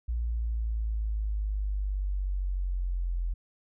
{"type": "exponential sweep", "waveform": "sine", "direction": "down", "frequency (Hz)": [58.6, 42.79], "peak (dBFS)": -27, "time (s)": [0.08, 3.34], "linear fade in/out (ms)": 10, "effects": []}